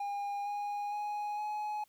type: tone with pitch steps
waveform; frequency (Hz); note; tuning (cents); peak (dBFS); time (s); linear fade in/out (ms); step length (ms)
triangle; 810 / 820.8 / 831.8 / 842.9; G#5 / G#5 / G#5 / G#5; -43 / -21 / +2 / +25; -32; 0-1.84; 5; 460
effects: white hiss -70 dBFS RMS until 1.88 s